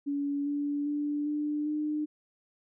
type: tone with pitch steps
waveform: sine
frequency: 284.3 / 288.6 / 293 / 297.4 / 301.9 Hz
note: C#4 / D4 / D4 / D4 / D4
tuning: +44 / -30 / -4 / +22 / +48 cents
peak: -28 dBFS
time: 0.06-2.06 s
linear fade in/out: 20 ms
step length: 400 ms
effects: none